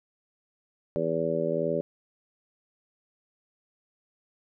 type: harmonic tone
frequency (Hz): 82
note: E2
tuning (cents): -9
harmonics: 2 / 3 / 4 / 5 / 6 / 7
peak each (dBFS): -34 / -35 / -35 / -31 / -32 / -29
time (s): 0.96-1.81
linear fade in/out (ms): 0
effects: none